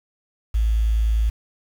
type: tone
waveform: sine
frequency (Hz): 55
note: A1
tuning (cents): 0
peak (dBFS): -16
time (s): 0.54-1.3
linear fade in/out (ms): 10
effects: 7-bit